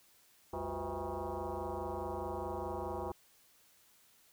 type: tone with frequency modulation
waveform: sine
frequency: 229.9 Hz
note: A#3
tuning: 24 cents flat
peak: -36 dBFS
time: 0.53-3.12 s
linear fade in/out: 5 ms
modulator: 145 Hz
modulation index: 5.7
effects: white hiss -66 dBFS RMS until 4.32 s